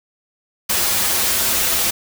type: noise with comb filter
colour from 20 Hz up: white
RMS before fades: -18 dBFS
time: 0.69-1.91 s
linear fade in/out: 10 ms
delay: 6.8 ms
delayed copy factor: -1
effects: none